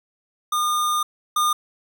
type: tone pair in turn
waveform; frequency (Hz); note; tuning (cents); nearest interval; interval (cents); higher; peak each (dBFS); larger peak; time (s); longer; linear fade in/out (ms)
square; 1214 / 1214; D#6 / D#6; -43 / -43; unison; 0; neither; -20 / -18; second; 0.52-1.03 / 1.36-1.53; first; 5
effects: none